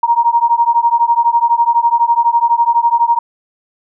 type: beating tone pair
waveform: sine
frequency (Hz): 932.3 / 944.3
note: A#5 / A#5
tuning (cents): 0 / +22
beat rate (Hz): 12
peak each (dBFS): -12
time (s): 0.03-3.19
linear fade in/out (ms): 5
effects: none